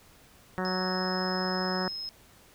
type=harmonic tone; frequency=185 Hz; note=F#3; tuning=in tune; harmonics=1 / 2 / 3 / 4 / 5 / 6 / 7 / 8 / 9 / 10; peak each=-32 / -35 / -37 / -38 / -39 / -40 / -40 / -41 / -42 / -42 dBFS; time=0.58-1.88 s; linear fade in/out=0 ms
type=tone; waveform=sine; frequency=5150 Hz; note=E8; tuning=41 cents flat; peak=-34 dBFS; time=0.65-2.09 s; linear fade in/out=0 ms
effects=pink hiss -57 dBFS RMS until 2.54 s